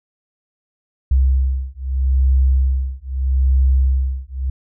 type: beating tone pair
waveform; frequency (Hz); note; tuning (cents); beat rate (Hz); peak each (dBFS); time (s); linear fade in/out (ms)
sine; 65.41 / 66.2; C2 / C2; 0 / +21; 0.79; -16; 1.11-4.5; 5
effects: none